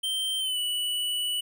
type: tone with pitch glide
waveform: square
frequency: 3132 to 2956 Hz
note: G7 to F#7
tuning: -2 to -2 cents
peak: -27 dBFS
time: 0.03-1.41 s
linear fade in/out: 10 ms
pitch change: -100 cents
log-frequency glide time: 0.39-0.58 s
effects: none